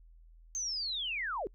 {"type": "linear sweep", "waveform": "sine", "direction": "down", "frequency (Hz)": [6400, 335.9], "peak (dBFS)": -33, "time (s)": [0.55, 1.47], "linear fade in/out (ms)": 0, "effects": ["noise-tail reverb RT60 0.1 s tail -26 dB re dry", "added 41 Hz sine -54 dBFS peak until 1.54 s"]}